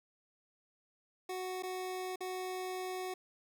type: tone with dropouts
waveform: 25% pulse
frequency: 370 Hz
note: F#4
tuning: in tune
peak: -34 dBFS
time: 1.29-3.14 s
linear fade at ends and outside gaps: 5 ms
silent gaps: 1.625-1.633 / 2.159-2.206 s
effects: none